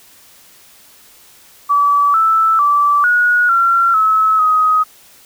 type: tone with pitch steps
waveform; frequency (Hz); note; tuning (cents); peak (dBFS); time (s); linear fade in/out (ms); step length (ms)
sine; 1149 / 1319 / 1161 / 1453 / 1367 / 1294 / 1258; D6 / E6 / D6 / F#6 / F6 / E6 / D#6; -38 / +1 / -20 / -32 / -37 / -32 / +19; -9; 1.69-4.84; 20; 450
effects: white hiss -45 dBFS RMS until 5.25 s